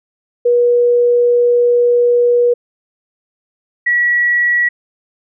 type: tone pair in turn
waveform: sine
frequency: 482.6 / 1930.4 Hz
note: B4 / B6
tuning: -40 / -40 cents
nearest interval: 2 octaves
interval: 2400 cents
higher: second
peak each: -8 / -10 dBFS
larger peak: first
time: 0.45-2.54 / 3.86-4.69 s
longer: first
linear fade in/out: 10 ms
effects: none